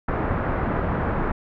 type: low-pass noise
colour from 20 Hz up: pink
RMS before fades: -24 dBFS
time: 0.08-1.32 s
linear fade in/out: 5 ms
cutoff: 1600 Hz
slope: 24 dB/octave
effects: none